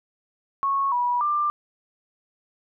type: tone with pitch steps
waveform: sine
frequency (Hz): 1101 / 973 / 1188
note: C#6 / B5 / D6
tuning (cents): -12 / -26 / +20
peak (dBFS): -20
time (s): 0.63-1.5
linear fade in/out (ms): 0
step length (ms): 290
effects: none